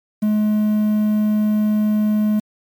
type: tone with quantisation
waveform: triangle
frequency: 212.3 Hz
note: G#3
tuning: 38 cents sharp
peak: -12 dBFS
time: 0.22-2.4 s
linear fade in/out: 10 ms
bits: 7
effects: MP3 96 kbps